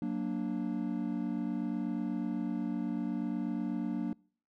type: chord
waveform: triangle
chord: Gb augmented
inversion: none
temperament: equal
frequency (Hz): 185 / 233.1 / 293.7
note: Gb3 / Bb3 / D4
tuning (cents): 0 / 0 / 0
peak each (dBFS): -35 / -33 / -34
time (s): 0.02-4.13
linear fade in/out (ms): 2
effects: noise-tail reverb RT60 0.5 s tail -26 dB re dry